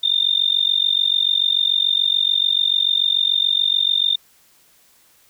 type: tone with amplitude modulation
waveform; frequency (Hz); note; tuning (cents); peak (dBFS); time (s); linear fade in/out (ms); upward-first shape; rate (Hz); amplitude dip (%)
sine; 3618; A7; +48; -11; 0.03-4.16; 10; sine; 46.9; 95
effects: white hiss -55 dBFS RMS until 5.29 s